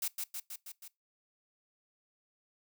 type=noise with echo; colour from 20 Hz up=blue; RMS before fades=-34 dBFS; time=0.02-0.08 s; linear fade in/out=5 ms; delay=160 ms; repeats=5; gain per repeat=-3 dB; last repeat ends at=0.88 s; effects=noise-tail reverb RT60 0.2 s tail -22 dB re dry